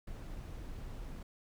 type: noise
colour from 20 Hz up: brown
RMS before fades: -44 dBFS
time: 0.07-1.23 s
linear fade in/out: 5 ms
effects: none